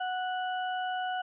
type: harmonic tone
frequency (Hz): 738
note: F#5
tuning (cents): -5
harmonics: 1 / 2 / 4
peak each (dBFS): -31 / -37 / -43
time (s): 0-1.22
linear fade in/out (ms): 10
effects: none